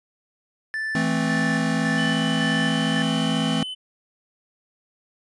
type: tone with tremolo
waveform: triangle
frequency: 1760 Hz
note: A6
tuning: in tune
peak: -23 dBFS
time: 0.74-3.02 s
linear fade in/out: 0 ms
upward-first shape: square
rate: 1.8 Hz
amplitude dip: 50%
type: chord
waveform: square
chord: A minor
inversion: second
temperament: equal with one note detuned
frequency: 164.81 / 219 / 261.6 Hz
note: E3 / A3 / C4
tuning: 0 / -8 / 0 cents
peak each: -26 dBFS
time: 0.95-3.63 s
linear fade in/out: 2 ms
type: tone with pitch glide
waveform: triangle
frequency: 3001 to 3029 Hz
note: F#7 to F#7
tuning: +24 to +40 cents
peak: -28 dBFS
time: 1.97-3.75 s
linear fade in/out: 20 ms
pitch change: +16 cents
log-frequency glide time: 2.36-2.79 s
effects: resampled to 22050 Hz